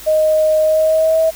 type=tone with pitch glide; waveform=sine; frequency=622.3 to 643.9 Hz; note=D#5 to E5; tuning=0 to -41 cents; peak=-10 dBFS; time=0.06-1.31 s; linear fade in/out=20 ms; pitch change=+59 cents; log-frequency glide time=0.63-1.2 s; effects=added 50 Hz sine -42 dBFS peak until 1.35 s + white hiss -35 dBFS RMS until 1.35 s